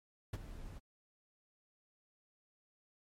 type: noise with ADSR envelope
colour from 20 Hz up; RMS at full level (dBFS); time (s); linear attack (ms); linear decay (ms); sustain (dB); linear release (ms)
brown; -34; 0.33-0.8; 7; 30; -14; 28
effects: MP3 64 kbps